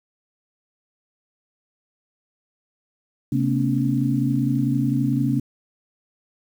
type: tone cluster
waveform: sine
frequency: 133.2 / 225.1 / 249.4 / 280.6 Hz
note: C3 / A3 / B3 / C#4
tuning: +31 / +40 / +17 / +21 cents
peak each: -22 / -25 / -26 / -23 dBFS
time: 3.32-5.4 s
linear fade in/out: 5 ms
effects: 8-bit